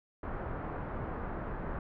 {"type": "low-pass noise", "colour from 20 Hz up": "pink", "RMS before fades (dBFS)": -38, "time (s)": [0.23, 1.79], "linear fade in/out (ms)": 2, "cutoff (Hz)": 1500, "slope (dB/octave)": 24, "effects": []}